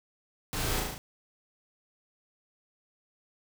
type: noise with echo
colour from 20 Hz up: pink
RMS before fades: -34 dBFS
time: 0.53-0.8 s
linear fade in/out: 0 ms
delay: 36 ms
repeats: 5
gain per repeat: -2 dB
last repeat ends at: 0.98 s
effects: none